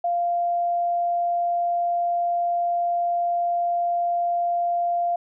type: tone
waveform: sine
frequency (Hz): 695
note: F5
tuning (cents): -9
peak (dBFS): -20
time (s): 0.04-5.16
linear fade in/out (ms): 5
effects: none

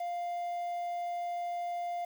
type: tone with quantisation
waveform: triangle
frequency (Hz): 698.5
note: F5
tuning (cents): 0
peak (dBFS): -31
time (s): 0-2.05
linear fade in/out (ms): 5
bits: 9
effects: none

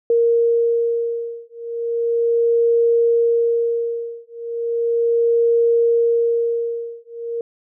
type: beating tone pair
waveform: sine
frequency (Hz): 466.2 / 466.56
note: A#4 / A#4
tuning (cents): 0 / +1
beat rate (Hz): 0.36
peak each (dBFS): -18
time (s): 0.1-7.41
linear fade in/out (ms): 2
effects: none

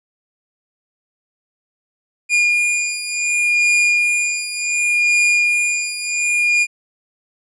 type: beating tone pair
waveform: 45% pulse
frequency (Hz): 2425 / 2425.68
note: D#7 / D#7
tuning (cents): -45 / -45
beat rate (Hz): 0.68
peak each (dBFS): -19 / -16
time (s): 2.29-6.67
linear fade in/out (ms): 50
effects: resampled to 22050 Hz

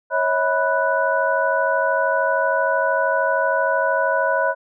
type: tone cluster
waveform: sine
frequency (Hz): 549 / 642 / 986 / 1482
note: C#5 / E5 / B5 / F#6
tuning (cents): -17 / -46 / -3 / +2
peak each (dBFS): -22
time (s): 0.1-4.55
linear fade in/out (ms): 50
effects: none

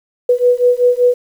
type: beating tone pair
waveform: sine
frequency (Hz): 489.2 / 494.4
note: B4 / B4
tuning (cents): -16 / +2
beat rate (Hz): 5.2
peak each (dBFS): -12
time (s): 0.29-1.14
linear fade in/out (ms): 5
effects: 7-bit

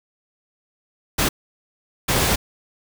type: noise bursts at uneven times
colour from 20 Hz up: pink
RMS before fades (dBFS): -19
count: 2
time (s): 1.18-1.29 / 2.08-2.36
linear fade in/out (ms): 10
effects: none

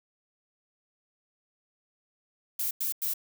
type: noise bursts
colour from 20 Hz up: violet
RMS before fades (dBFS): -30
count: 3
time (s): 2.59-3.138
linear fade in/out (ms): 5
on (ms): 120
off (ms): 94
effects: none

